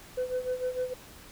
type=tone with tremolo; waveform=sine; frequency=505 Hz; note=B4; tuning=39 cents sharp; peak=-24 dBFS; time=0.17-0.94 s; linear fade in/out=10 ms; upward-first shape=sine; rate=6.6 Hz; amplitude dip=80%; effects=tanh soft clip ceiling -25 dBFS + pink hiss -50 dBFS RMS until 1.31 s